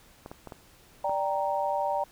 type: clicks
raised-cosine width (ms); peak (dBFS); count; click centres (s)
1; -26; 5; 0.261 / 0.315 / 0.473 / 0.522 / 1.095
type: chord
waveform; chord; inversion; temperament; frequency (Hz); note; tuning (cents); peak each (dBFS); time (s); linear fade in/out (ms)
sine; G minor; second; equal; 587.3 / 784 / 932.3; D5 / G5 / Bb5; 0 / 0 / 0; -30; 1.04-2.04; 5
effects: pink hiss -57 dBFS RMS until 2.11 s